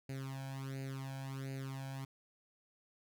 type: tone with flanger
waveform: sawtooth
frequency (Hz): 134.6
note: C3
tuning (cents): +49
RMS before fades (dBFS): -43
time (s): 0.09-2.05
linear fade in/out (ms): 5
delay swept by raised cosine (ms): 0.44 to 1.27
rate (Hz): 1.4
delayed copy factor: +0.85
effects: none